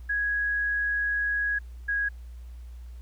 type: tone pair in turn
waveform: sine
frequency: 1661.2 / 1650.7 Hz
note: G#6 / G#6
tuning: 0 / -11 cents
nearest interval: unison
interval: 11 cents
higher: first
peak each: -24 dBFS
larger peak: neither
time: 0.09-1.59 / 1.88-2.09 s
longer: first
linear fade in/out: 10 ms
effects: added 60 Hz sine -39 dBFS peak until 3.01 s + pink hiss -63 dBFS RMS until 3.01 s